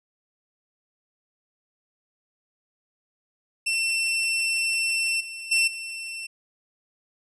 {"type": "tone with level steps", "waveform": "sawtooth", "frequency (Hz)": 2694, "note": "E7", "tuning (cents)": 37, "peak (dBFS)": [-19, -31, -15, -29], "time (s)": [3.66, 6.27], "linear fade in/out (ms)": 10, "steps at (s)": [5.2, 5.51, 5.67], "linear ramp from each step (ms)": 10, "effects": ["resampled to 24000 Hz"]}